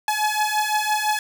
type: beating tone pair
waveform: sawtooth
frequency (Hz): 847 / 852.9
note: G#5 / G#5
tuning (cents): +34 / +46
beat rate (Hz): 5.9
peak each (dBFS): -19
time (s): 0.08-1.19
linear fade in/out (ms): 2
effects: none